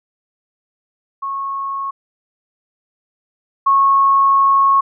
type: tone pair in turn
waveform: sine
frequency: 1097 / 1097 Hz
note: C#6 / C#6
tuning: -18 / -18 cents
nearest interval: unison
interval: 0 cents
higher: neither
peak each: -20 / -9 dBFS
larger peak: second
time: 1.22-1.91 / 3.66-4.81 s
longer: second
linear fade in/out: 10 ms
effects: none